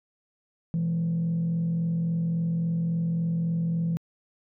sine tone with frequency modulation, 167 Hz, E3, 23 cents sharp, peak -22 dBFS, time 0.74-3.97 s, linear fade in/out 0 ms, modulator 43.6 Hz, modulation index 0.34, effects tanh soft clip ceiling -21 dBFS

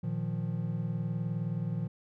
triangle chord, Bb suspended fourth, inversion none, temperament just, 116.54 / 155.39 / 174.81 Hz, Bb2 / Eb3 / F3, 0 / -2 / +2 cents, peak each -33 dBFS, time 0.03-1.88 s, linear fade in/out 10 ms, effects none

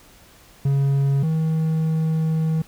triangle tone pair in turn, 138.59 / 159.38 Hz, C#3 / D#3, 0 / +42 cents, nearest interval major second, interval 242 cents, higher second, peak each -14 / -16 dBFS, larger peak first, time 0.65-1.23 / 1.23-2.62 s, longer second, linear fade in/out 5 ms, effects pink hiss -50 dBFS RMS until 2.67 s

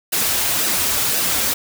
white noise with flanger, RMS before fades -19 dBFS, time 0.12-1.54 s, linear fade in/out 10 ms, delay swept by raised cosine 0.9 to 6.6 ms, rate 1.9 Hz, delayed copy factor -0.55, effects none

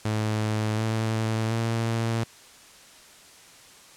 sawtooth tone with pitch steps, 108.1 / 111.14 / 114.26 Hz, A2 / A2 / A#2, -30 / +18 / -34 cents, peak -20 dBFS, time 0.05-2.24 s, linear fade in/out 5 ms, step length 730 ms, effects white hiss -50 dBFS RMS until 3.96 s + low-pass 9000 Hz 12 dB/octave

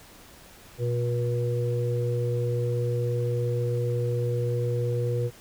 harmonic tone, 120.5 Hz, B2, 42 cents flat, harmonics 1 / 3 / 4, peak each -25 / -35 / -29 dBFS, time 0.78-5.31 s, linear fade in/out 50 ms, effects pink hiss -50 dBFS RMS until 5.4 s

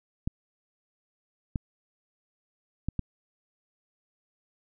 clicks, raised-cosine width 5 ms, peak -16 dBFS, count 4, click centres 0.275 / 1.558 / 2.886 / 2.993 s, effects none

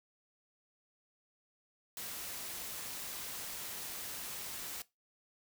white noise, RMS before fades -43 dBFS, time 1.97-4.82 s, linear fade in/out 2 ms, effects noise-tail reverb RT60 0.2 s tail -19 dB re dry

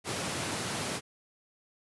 pink high-pass noise, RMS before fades -34 dBFS, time 0.04-1.01 s, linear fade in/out 50 ms, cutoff 100 Hz, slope 24 dB/octave, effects resampled to 24000 Hz

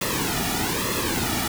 pink noise with flanger, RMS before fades -25 dBFS, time 0.01-1.48 s, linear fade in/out 5 ms, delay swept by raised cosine 1.3 to 1.93 ms, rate 1.1 Hz, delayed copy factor -0.7, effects none

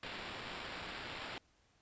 blue noise with sample-and-hold, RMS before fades -45 dBFS, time 0.03-1.38 s, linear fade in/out 0 ms, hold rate 6300 Hz, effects pink hiss -72 dBFS RMS until 1.81 s + resampled to 16000 Hz

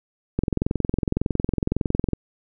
click train, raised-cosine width 3 ms, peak -8 dBFS, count 39, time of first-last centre 0.39-2.133 s, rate 21.8 Hz, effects none

